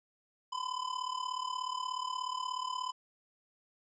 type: tone with amplitude modulation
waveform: square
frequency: 1012 Hz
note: B5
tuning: 42 cents sharp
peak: -32 dBFS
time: 0.52-2.92 s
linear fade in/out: 10 ms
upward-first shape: sine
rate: 36.7 Hz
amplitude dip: 80%
effects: resampled to 16000 Hz + 12-bit